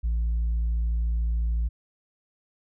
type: tone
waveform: sine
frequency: 56.9 Hz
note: A#1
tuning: 41 cents flat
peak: -20 dBFS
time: 0.03-1.69 s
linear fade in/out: 20 ms
effects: tanh soft clip ceiling -21 dBFS